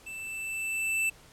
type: tone with level ramp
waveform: square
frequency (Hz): 2652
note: E7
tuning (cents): +10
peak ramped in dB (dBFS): -39 to -25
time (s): 0.06-1.1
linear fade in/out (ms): 10
effects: pink hiss -55 dBFS RMS until 1.32 s + low-pass 12000 Hz 12 dB/octave